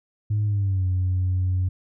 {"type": "tone with pitch glide", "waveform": "sine", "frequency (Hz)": [105, 91.94], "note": ["G#2", "F#2"], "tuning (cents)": [19, -10], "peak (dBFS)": -18, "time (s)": [0.3, 1.69], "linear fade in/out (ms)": 10, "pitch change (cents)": -229, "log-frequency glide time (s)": [0.45, 0.86], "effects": ["tanh soft clip ceiling -17 dBFS"]}